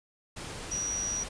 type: tone in noise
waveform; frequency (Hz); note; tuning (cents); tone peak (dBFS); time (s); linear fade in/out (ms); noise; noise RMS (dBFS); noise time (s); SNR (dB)
sine; 5800; F#8; -35; -30; 0.71-1.24; 10; pink; -40; 0.36-1.29; +7
effects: resampled to 22050 Hz